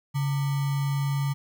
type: tone with sample-and-hold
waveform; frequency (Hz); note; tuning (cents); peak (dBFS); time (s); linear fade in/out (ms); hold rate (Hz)
sine; 139.9; C#3; +16; -23; 0.14-1.34; 20; 1050
effects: none